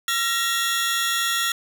sawtooth tone cluster, 1364 / 1881 / 3368 Hz, F6 / A#6 / G#7, -41 / +15 / +24 cents, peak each -22 dBFS, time 0.08-1.52 s, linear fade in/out 2 ms, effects none

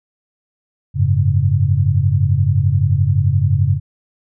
sine chord, F# suspended second, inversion none, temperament just, 92.5 / 104.06 / 138.75 Hz, F#2 / G#2 / C#3, 0 / +4 / +2 cents, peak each -16 dBFS, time 0.94-3.8 s, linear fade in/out 50 ms, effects none

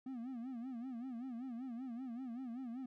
triangle tone with vibrato, 246.9 Hz, B3, in tune, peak -40 dBFS, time 0.06-2.86 s, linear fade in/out 5 ms, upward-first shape sine, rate 5.2 Hz, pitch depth 140 cents each way, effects none

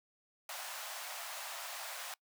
pink high-pass noise, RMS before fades -44 dBFS, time 0.49-2.14 s, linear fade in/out 2 ms, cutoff 620 Hz, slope 48 dB/octave, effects noise-tail reverb RT60 0.1 s tail -24 dB re dry

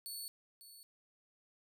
15% pulse tone with echo, 4435 Hz, C#8, in tune, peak -36 dBFS, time 0.06-0.28 s, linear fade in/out 0 ms, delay 550 ms, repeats 1, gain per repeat -12 dB, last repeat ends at 0.83 s, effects none

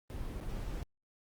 brown noise with dropouts, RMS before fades -39 dBFS, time 0.1-0.83 s, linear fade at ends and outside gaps 0 ms, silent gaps 0.402-0.41 s, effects Opus 24 kbps

